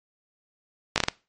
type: slowing click train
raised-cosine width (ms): 0.2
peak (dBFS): -3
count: 5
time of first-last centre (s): 0.96-1.084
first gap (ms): 18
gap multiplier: 1.38
effects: noise-tail reverb RT60 0.3 s tail -22 dB re dry + MP3 48 kbps